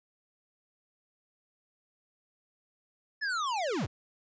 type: linear sweep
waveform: square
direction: down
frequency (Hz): 1760 to 58.3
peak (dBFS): -30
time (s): 3.21-3.87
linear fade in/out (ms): 20
effects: resampled to 16000 Hz